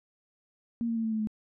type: tone with pitch steps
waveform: sine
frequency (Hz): 233.1 / 229.4 / 225.7 / 222.1 / 218.5 / 215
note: A#3 / A#3 / A3 / A3 / A3 / A3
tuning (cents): 0 / -28 / +44 / +16 / -12 / -40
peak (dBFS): -27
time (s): 0.81-1.272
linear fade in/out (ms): 0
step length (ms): 77
effects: none